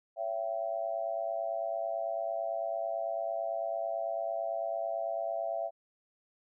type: tone with amplitude modulation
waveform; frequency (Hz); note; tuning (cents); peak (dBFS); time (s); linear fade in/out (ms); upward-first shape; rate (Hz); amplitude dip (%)
sine; 669; E5; +25; -27; 0.16-5.71; 50; sine; 109; 95
effects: none